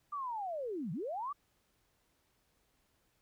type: linear two-way sweep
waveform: sine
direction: down then up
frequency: 1200 to 141.9 to 1200 Hz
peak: -36 dBFS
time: 0.12-1.33 s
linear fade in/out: 10 ms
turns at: 0.92 s
effects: pink hiss -75 dBFS RMS until 3.21 s